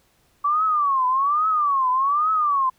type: tone with vibrato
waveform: sine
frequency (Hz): 1140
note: C#6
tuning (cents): +48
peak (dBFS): -17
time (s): 0.44-2.7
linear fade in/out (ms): 10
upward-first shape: triangle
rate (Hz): 1.2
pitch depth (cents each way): 230
effects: pink hiss -62 dBFS RMS until 2.78 s